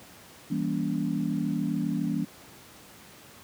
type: chord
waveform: sine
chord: E diminished seventh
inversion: none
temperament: just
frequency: 164.81 / 197.78 / 237.3 / 284.8 Hz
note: E3 / G3 / Bb3 / Db4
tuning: 0 / +16 / +31 / +47 cents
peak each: -31 dBFS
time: 0.5-2.25 s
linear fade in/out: 10 ms
effects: pink hiss -50 dBFS RMS until 3.43 s + high-pass 100 Hz 12 dB/octave